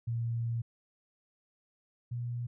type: tone pair in turn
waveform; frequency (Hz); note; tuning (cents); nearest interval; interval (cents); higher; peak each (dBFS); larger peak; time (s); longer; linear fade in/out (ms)
sine; 116.54 / 120.3; A#2 / B2; 0 / -45; minor second; 55; second; -30 / -33; first; 0.07-0.62 / 2.11-2.47; first; 10
effects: none